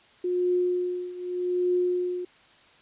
sine tone with tremolo, 358.9 Hz, F4, 47 cents sharp, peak -20 dBFS, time 0.24-2.25 s, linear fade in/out 5 ms, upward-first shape triangle, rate 0.83 Hz, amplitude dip 85%, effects white hiss -56 dBFS RMS until 2.81 s + resampled to 8000 Hz

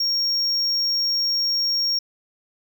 triangle tone, 5560 Hz, F8, 9 cents flat, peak -18 dBFS, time 0-1.99 s, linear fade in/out 5 ms, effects none

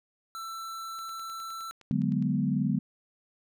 square tone, 1335 Hz, E6, 22 cents sharp, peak -37 dBFS, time 0.35-1.71 s, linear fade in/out 0 ms
click train, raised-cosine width 0.2 ms, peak -36 dBFS, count 13, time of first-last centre 0.99-2.225 s, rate 9.72 Hz
sine chord, G# half-diminished seventh, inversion second, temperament equal, 146.83 / 185 / 207.7 / 246.9 Hz, D3 / F#3 / G#3 / B3, 0 / 0 / 0 / 0 cents, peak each -30 dBFS, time 1.91-2.79 s, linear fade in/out 0 ms
effects none

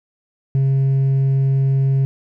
triangle tone with hard clipping, 135.3 Hz, C#3, 42 cents flat, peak -12 dBFS, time 0.55-2.05 s, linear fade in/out 0 ms, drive 1 dB, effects none

